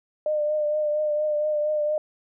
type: tone with vibrato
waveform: sine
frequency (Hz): 603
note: D5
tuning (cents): +46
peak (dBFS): -21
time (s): 0.26-1.98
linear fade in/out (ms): 2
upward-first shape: triangle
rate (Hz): 4.3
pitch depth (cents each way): 32
effects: none